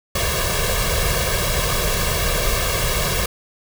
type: noise with comb filter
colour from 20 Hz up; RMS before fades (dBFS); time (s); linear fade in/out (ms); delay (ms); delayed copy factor
pink; -20; 0.15-3.26; 5; 1.8; +0.95
effects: none